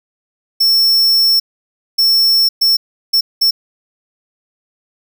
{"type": "tone bursts at uneven times", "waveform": "square", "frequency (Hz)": 5400, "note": "E8", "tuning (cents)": 41, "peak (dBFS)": -9, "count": 5, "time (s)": [[0.6, 1.4], [1.98, 2.49], [2.61, 2.77], [3.13, 3.21], [3.41, 3.51]], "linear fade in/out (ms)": 10, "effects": ["8-bit"]}